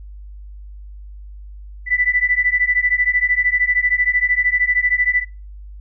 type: beating tone pair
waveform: sine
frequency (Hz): 1975.5 / 1988.5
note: B6 / B6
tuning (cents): 0 / +11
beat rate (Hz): 13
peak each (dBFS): -18 / -17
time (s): 1.86-5.25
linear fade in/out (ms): 50
effects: noise-tail reverb RT60 0.3 s tail -23 dB re dry + added 50 Hz sine -33 dBFS peak until 5.8 s